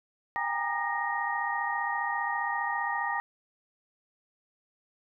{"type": "tone cluster", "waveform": "sine", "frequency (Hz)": [789, 824, 936, 1211, 1871], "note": ["G5", "G#5", "A#5", "D#6", "A#6"], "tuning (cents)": [11, -14, 7, -47, 6], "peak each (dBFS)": [-37, -36, -33, -36, -32], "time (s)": [0.36, 3.2], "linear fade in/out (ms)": 0, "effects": []}